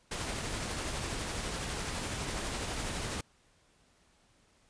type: noise with tremolo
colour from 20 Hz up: pink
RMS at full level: -35 dBFS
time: 0.11-3.21 s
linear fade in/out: 5 ms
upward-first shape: triangle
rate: 12 Hz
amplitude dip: 30%
effects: pink hiss -67 dBFS RMS until 4.69 s + resampled to 22050 Hz